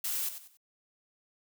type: noise with echo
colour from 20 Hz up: blue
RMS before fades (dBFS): -33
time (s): 0.04-0.29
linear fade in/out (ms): 5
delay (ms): 94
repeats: 3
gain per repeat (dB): -10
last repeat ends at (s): 0.572
effects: none